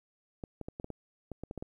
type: clicks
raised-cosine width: 2 ms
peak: -26 dBFS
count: 11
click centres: 0.438 / 0.613 / 0.685 / 0.799 / 0.844 / 0.903 / 1.317 / 1.436 / 1.511 / 1.577 / 1.625 s
effects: 11-bit